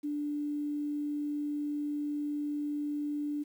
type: tone with quantisation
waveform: sine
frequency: 293.7 Hz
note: D4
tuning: in tune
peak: -31 dBFS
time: 0.03-3.44 s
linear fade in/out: 20 ms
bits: 10
effects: none